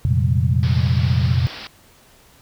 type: chord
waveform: sine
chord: F suspended fourth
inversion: none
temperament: equal with one note detuned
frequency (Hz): 87.31 / 116.54 / 131.57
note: F2 / Bb2 / C3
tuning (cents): 0 / 0 / +10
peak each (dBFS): -19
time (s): 0.05-1.47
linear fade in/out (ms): 0
type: tone with vibrato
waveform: sine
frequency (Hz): 180.6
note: F#3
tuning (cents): -42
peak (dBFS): -26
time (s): 0.1-1.35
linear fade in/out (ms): 10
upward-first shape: sine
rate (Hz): 12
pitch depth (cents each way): 180
type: low-pass noise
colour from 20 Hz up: white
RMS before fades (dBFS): -35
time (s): 0.63-1.67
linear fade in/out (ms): 0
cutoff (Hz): 5300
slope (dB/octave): 96
effects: pink hiss -51 dBFS RMS until 2.41 s

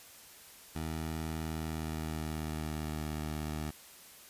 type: tone with pitch glide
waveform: 15% pulse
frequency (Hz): 79.7 to 76.67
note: D#2 to D#2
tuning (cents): +42 to -25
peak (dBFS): -29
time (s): 0.75-3.71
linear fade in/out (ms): 10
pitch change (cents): -67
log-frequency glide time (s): 1.46-3.07
effects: white hiss -54 dBFS RMS until 4.29 s + resampled to 32000 Hz

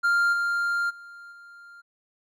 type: tone with level steps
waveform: triangle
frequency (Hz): 1396.9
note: F6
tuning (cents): 0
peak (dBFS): -17 / -21 / -40 / -43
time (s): 0.03-1.82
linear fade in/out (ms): 20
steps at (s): 0.32 / 0.89 / 1.31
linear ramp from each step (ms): 20
effects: none

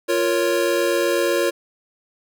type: chord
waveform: square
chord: Bb minor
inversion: second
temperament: equal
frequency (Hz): 349.2 / 466.2 / 554.4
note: F4 / Bb4 / Db5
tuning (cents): 0 / 0 / 0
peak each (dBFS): -22 / -24 / -22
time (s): 0.08-1.51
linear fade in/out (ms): 20
effects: none

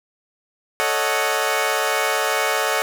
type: chord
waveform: 15% pulse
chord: D# half-diminished seventh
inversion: second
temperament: equal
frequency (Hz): 440 / 554.4 / 622.3 / 740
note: A4 / C#5 / D#5 / F#5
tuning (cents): 0 / 0 / 0 / 0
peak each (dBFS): -18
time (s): 0.8-2.82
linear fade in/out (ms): 0
effects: none

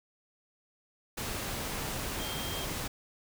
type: tone in noise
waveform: sine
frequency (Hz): 3200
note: G7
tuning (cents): +35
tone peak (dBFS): -41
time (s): 2.19-2.65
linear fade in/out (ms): 10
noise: pink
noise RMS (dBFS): -36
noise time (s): 1.17-2.88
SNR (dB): -8
effects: none

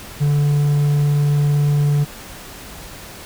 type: tone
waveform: triangle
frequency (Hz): 145.5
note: D3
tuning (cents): -16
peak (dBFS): -11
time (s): 0.2-2.05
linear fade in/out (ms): 20
effects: pink hiss -36 dBFS RMS until 3.25 s

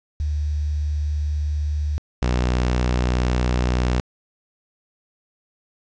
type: tone pair in turn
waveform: sine / sawtooth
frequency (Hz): 74.6 / 61.62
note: D2 / B1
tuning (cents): +28 / -3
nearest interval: minor third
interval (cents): 331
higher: first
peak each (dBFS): -20 / -14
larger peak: second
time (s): 0.2-1.98 / 2.22-4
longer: neither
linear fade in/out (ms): 0
effects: resampled to 16000 Hz + 8-bit

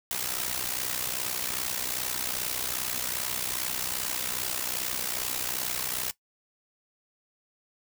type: noise with amplitude modulation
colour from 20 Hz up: white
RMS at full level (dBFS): -28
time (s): 0.11-6.11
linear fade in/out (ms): 0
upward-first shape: sine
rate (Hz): 62.5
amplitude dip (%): 75
effects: noise-tail reverb RT60 0.1 s tail -18 dB re dry

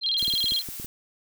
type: tone with vibrato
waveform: sine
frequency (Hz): 3670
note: A#7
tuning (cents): -28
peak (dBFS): -22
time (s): 0.01-0.63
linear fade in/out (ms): 50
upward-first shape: square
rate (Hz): 19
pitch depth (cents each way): 210
type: noise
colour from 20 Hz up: blue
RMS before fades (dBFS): -37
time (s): 0.18-0.86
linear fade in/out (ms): 0
type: clicks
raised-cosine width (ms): 3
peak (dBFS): -26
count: 8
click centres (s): 0.227 / 0.28 / 0.338 / 0.442 / 0.521 / 0.688 / 0.799 / 0.846
effects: none

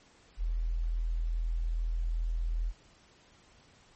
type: tone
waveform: sine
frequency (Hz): 41.2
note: E1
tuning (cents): 0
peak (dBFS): -28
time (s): 0.37-2.73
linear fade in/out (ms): 50
effects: pink hiss -61 dBFS RMS until 3.95 s + MP3 32 kbps

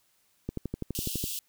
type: click train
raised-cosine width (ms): 3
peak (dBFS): -19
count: 10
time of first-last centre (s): 0.49-1.24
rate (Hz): 12
type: high-pass noise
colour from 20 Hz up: white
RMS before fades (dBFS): -35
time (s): 0.95-1.39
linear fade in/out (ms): 0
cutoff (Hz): 2700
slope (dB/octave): 96
effects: white hiss -69 dBFS RMS until 1.48 s

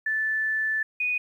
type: tone pair in turn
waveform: sine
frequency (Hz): 1753 / 2479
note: A6 / D#7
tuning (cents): -7 / -7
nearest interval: tritone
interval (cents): 600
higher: second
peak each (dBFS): -23 / -23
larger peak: neither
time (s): 0.06-0.83 / 1-1.18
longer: first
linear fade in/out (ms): 5
effects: 10-bit

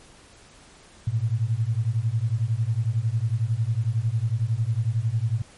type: beating tone pair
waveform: sine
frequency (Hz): 107.7 / 118.7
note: A2 / A#2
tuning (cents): -37 / +32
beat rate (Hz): 11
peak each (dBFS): -24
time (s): 1.07-5.42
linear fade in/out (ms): 5
effects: pink hiss -51 dBFS RMS until 5.57 s + MP3 48 kbps

